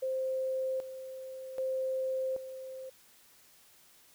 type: tone with tremolo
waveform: sine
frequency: 523.3 Hz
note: C5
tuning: in tune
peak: -30 dBFS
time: 0.02-2.9 s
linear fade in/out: 10 ms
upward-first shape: square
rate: 0.64 Hz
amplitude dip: 70%
effects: white hiss -61 dBFS RMS until 4.14 s